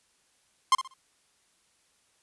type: tone with echo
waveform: 45% pulse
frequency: 1054 Hz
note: C6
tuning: 12 cents sharp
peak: -17 dBFS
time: 0.72-0.75 s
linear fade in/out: 2 ms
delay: 63 ms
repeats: 3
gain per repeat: -12 dB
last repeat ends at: 0.939 s
effects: white hiss -68 dBFS RMS until 2.22 s + resampled to 24000 Hz